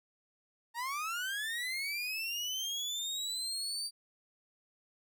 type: linear sweep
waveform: 30% pulse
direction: up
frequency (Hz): 908 to 4679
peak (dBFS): -32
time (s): 0.74-3.91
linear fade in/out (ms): 50
effects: none